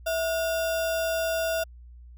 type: tone with sample-and-hold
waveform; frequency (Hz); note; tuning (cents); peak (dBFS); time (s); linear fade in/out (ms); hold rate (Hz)
sine; 655; E5; -11; -24; 0.06-1.64; 10; 2100
effects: added 60 Hz sine -44 dBFS peak until 2.17 s